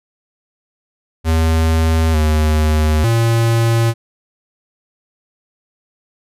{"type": "tone with pitch steps", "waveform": "square", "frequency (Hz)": [80.7, 77.2, 115.2], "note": ["E2", "D#2", "A#2"], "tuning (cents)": [-36, -13, -20], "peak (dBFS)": -12, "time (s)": [1.24, 3.94], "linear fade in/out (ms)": 50, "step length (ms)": 900, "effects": ["resampled to 32000 Hz"]}